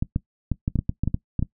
clicks, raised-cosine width 5 ms, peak -10 dBFS, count 12, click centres 0.025 / 0.161 / 0.517 / 0.679 / 0.757 / 0.79 / 0.894 / 1.036 / 1.076 / 1.144 / 1.393 / 1.426 s, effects noise-tail reverb RT60 0.1 s tail -19 dB re dry

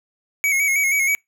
square tone with vibrato, 2217 Hz, C#7, in tune, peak -17 dBFS, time 0.44-1.15 s, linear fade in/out 0 ms, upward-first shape square, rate 6.3 Hz, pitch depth 42 cents each way, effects noise-tail reverb RT60 0.2 s tail -26 dB re dry

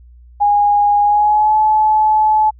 sine tone with pitch glide, 822 to 860.4 Hz, G#5 to A5, -18 to -39 cents, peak -9 dBFS, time 0.4-2.51 s, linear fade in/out 20 ms, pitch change +79 cents, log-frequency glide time 1.03-1.56 s, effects added 60 Hz sine -39 dBFS peak until 2.59 s

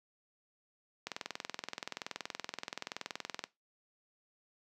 click train, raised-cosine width 0.2 ms, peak -20 dBFS, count 51, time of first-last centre 1.07-3.44 s, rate 21.1 Hz, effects noise-tail reverb RT60 0.2 s tail -18 dB re dry + high-pass 200 Hz 12 dB/octave

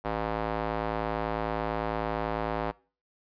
square tone with band-pass filter, 54.5 Hz, A1, 16 cents flat, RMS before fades -31 dBFS, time 0.04-2.72 s, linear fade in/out 20 ms, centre 790 Hz, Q 1.1, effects noise-tail reverb RT60 0.4 s tail -23 dB re dry + resampled to 11025 Hz

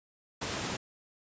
pink high-pass noise, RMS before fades -35 dBFS, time 0.41-0.77 s, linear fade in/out 10 ms, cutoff 110 Hz, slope 12 dB/octave, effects resampled to 16000 Hz

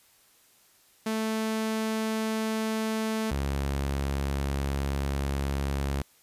sawtooth tone pair in turn, 220 / 69.3 Hz, A3 / C#2, 0 / 0 cents, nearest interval octave + minor sixth, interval 2000 cents, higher first, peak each -23 dBFS, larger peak neither, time 1.06-3.31 / 3.31-6.02 s, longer second, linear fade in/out 5 ms, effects white hiss -61 dBFS RMS until 6.22 s + resampled to 32000 Hz

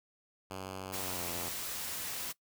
5% pulse tone with pitch glide, 94.8 to 86.43 Hz, F#2 to F2, +43 to -17 cents, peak -29 dBFS, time 0.5-1.49 s, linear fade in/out 10 ms, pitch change -160 cents, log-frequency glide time 1.01-1.25 s
white noise, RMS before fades -39 dBFS, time 0.92-2.33 s, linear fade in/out 20 ms
effects noise-tail reverb RT60 0.1 s tail -20 dB re dry

